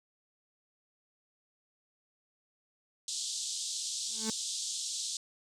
white band-pass noise, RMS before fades -37 dBFS, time 3.08-5.17 s, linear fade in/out 2 ms, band 3400 to 8400 Hz, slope 48 dB/octave
35% pulse tone with exponential growth, 220 Hz, A3, in tune, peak -29 dBFS, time 4.08-4.3 s, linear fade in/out 2 ms, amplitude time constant 47 ms
effects none

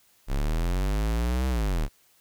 square linear two-way sweep, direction up then down, 32.37 to 65.6 to 32.37 Hz, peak -24 dBFS, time 0.27-1.89 s, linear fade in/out 50 ms, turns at 1.48 s, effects white hiss -62 dBFS RMS until 2.2 s

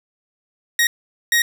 sawtooth tone bursts at uneven times, 1881 Hz, A#6, 15 cents sharp, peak -10 dBFS, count 2, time 0.79-0.87 / 1.32-1.42 s, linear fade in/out 2 ms, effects none

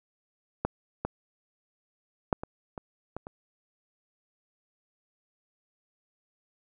clicks, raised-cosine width 1 ms, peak -12 / -15 / -9 / -21 / -23 / -21 / -26 dBFS, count 7, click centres 0.65 / 1.05 / 2.328 / 2.435 / 2.778 / 3.166 / 3.269 s, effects none

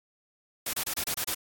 white noise bursts, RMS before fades -31 dBFS, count 7, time 0.66-1.346 s, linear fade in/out 5 ms, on 74 ms, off 28 ms, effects AAC 64 kbps

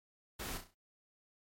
pink noise with echo, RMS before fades -42 dBFS, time 0.39-0.58 s, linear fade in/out 10 ms, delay 33 ms, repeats 5, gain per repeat -7 dB, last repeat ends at 0.745 s, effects MP3 64 kbps

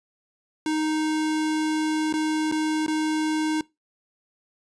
square tone with dropouts, 310.8 Hz, D#4, 2 cents flat, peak -23 dBFS, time 0.66-3.61 s, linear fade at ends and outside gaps 2 ms, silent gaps 2.127-2.138 / 2.515-2.522 / 2.864-2.88 s, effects noise-tail reverb RT60 0.2 s tail -21 dB re dry + resampled to 22050 Hz

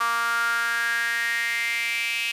sawtooth tone with high-pass filter sweep, 233.1 Hz, A#3, in tune, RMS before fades -25 dBFS, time 0-2.32 s, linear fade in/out 10 ms, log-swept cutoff 1200 to 2600 Hz, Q 7.1, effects resampled to 32000 Hz + 8-bit

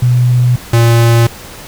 sine / square tone pair in turn, 123.47 / 116.54 Hz, B2 / A#2, 0 / 0 cents, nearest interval minor second, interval 100 cents, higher first, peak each -6 dBFS, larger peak neither, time 0.02-0.56 / 0.73-1.27 s, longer neither, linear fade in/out 5 ms, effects pink hiss -31 dBFS RMS until 1.67 s

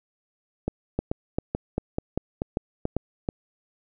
two click trains, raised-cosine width 2 ms, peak -11 / -12 dBFS, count 6 / 7, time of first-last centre 0.99-2.966 / 0.68-3.289 s, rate 2.53 / 2.3 Hz, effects none

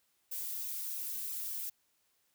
violet noise with flanger, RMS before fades -39 dBFS, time 0.31-1.7 s, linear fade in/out 10 ms, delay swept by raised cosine 0.78 to 4.88 ms, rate 3 Hz, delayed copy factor +0.7, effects white hiss -75 dBFS RMS until 2.34 s

